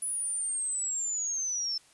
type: linear sweep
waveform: sine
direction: down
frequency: 10000 to 5274 Hz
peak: -29 dBFS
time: 0.02-1.78 s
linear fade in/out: 5 ms
effects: white hiss -60 dBFS RMS until 1.93 s + resampled to 24000 Hz